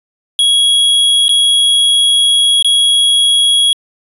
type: tone with dropouts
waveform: square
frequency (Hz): 3322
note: G#7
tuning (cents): 0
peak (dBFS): -8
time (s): 0.39-3.73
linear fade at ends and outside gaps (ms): 1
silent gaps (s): 1.282-1.292 / 2.625-2.646
effects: resampled to 24000 Hz